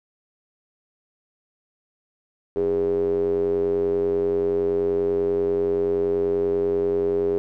square tone with band-pass filter, 45.19 Hz, F#1, 40 cents flat, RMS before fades -22 dBFS, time 2.56-7.38 s, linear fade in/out 0 ms, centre 410 Hz, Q 9.9, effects none

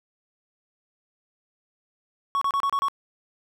triangle tone bursts, 1112 Hz, C#6, 5 cents sharp, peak -19 dBFS, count 6, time 2.35-2.884 s, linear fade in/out 0 ms, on 64 ms, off 30 ms, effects none

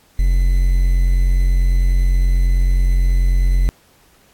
triangle tone with quantisation, 44.65 Hz, F1, 39 cents sharp, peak -9 dBFS, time 0.19-3.69 s, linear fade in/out 0 ms, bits 6, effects pink hiss -53 dBFS RMS until 4.33 s + AAC 64 kbps

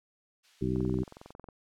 violet noise, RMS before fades -43 dBFS, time 0.43-1.33 s, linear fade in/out 20 ms
harmonic tone, 63.4 Hz, B1, 46 cents sharp, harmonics 1 / 2 / 3 / 4 / 5 / 6, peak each -37 / -33 / -33 / -38 / -34 / -34 dBFS, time 0.61-1.04 s, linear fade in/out 10 ms
click train, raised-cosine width 1 ms, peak -32 dBFS, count 17, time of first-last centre 0.76-1.487 s, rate 22 Hz
effects low-pass 3000 Hz 12 dB/octave

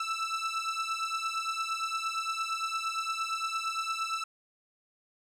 sawtooth beating tone pair, 1318.5 / 1327.2 Hz, E6 / E6, 0 / +11 cents, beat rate 8.7 Hz, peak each -30 dBFS, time 0-4.24 s, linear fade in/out 5 ms, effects low-pass 7000 Hz 12 dB/octave + 11-bit

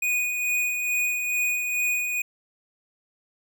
square tone with tremolo, 2473 Hz, D#7, 11 cents flat, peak -22 dBFS, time 0.02-2.22 s, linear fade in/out 5 ms, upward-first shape sine, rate 2.3 Hz, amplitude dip 40%, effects none

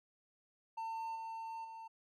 triangle tone with level steps, 901 Hz, A5, 41 cents sharp, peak -37 / -40 / -45 dBFS, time 0.77-1.88 s, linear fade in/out 10 ms, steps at 1.15 / 1.64 s, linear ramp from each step 10 ms, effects none

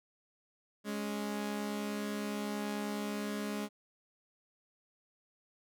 sawtooth tone pair together, 207.7 / 277.2 Hz, G#3 / C#4, 0 / 0 cents, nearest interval perfect fourth, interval 500 cents, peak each -32 / -38 dBFS, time 0.84-3.69 s, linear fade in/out 50 ms, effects none

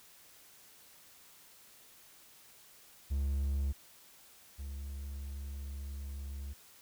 triangle tone pair in turn, 69.3 / 69.55 Hz, C#2 / C#2, 0 / +6 cents, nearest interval unison, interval 6 cents, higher second, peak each -28 / -37 dBFS, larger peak first, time 3.1-3.73 / 4.58-6.54 s, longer second, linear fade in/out 20 ms, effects white hiss -59 dBFS RMS until 6.81 s

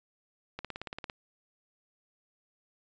click train, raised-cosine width 0.3 ms, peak -22 dBFS, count 10, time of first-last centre 0.59-1.098 s, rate 17.7 Hz, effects resampled to 16000 Hz

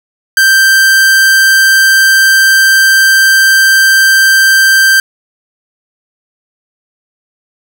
45% pulse tone, 1568 Hz, G6, in tune, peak -4 dBFS, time 0.37-5 s, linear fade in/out 2 ms, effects none

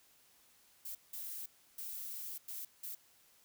violet noise bursts at uneven times, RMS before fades -44 dBFS, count 5, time 0.85-0.95 / 1.13-1.46 / 1.78-2.38 / 2.48-2.65 / 2.83-2.95 s, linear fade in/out 5 ms, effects white hiss -67 dBFS RMS until 3.44 s

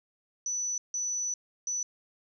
sine tone bursts at uneven times, 5960 Hz, F#8, 12 cents sharp, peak -29 dBFS, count 3, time 0.46-0.78 / 0.94-1.34 / 1.67-1.83 s, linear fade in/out 2 ms, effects none

